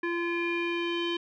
square tone with low-pass filter sweep, 342.9 Hz, F4, 32 cents flat, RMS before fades -30 dBFS, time 0.03-1.17 s, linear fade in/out 5 ms, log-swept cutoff 2000 to 3200 Hz, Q 5.5, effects none

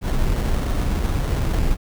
brown noise with sample-and-hold, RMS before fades -20 dBFS, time 0.01-1.77 s, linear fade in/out 50 ms, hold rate 2450 Hz, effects none

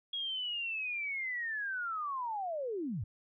sine linear sweep, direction down, 3316 to 82.41 Hz, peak -34 dBFS, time 0.13-3.04 s, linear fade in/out 5 ms, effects none

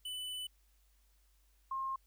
square / sine tone pair in turn, 2995 / 1067.2 Hz, F#7 / C6, +20 / +34 cents, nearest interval octave + tritone, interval 1786 cents, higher first, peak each -40 / -35 dBFS, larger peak second, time 0.05-0.47 / 1.71-1.96 s, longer first, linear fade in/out 5 ms, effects added 50 Hz sine -67 dBFS peak until 2.06 s + white hiss -75 dBFS RMS until 2.06 s

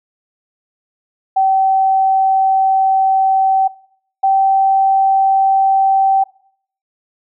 sine tone pair in turn, 769 / 775.2 Hz, G5 / G5, -33 / -20 cents, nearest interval unison, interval 13 cents, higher second, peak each -9 dBFS, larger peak neither, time 1.36-3.68 / 4.23-6.24 s, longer first, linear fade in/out 10 ms, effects noise-tail reverb RT60 0.6 s tail -21 dB re dry

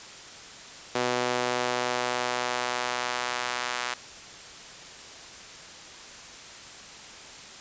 sawtooth tone with high-pass filter sweep, 123.4 Hz, B2, 1 cent flat, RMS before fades -29 dBFS, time 0.95-3.94 s, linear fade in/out 5 ms, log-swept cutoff 420 to 1200 Hz, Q 0.9, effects white hiss -44 dBFS RMS until 7.6 s + resampled to 16000 Hz

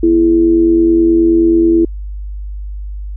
sine tone with amplitude modulation, 333.5 Hz, E4, 20 cents sharp, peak -4 dBFS, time 0.03-1.85 s, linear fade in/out 5 ms, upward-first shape sine, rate 89.4 Hz, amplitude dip 55%, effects added 50 Hz sine -21 dBFS peak until 3.16 s

